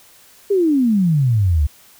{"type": "exponential sweep", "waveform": "sine", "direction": "down", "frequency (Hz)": [415.3, 68.4], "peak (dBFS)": -12, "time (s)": [0.5, 1.67], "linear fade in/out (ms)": 10, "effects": ["white hiss -48 dBFS RMS until 1.99 s"]}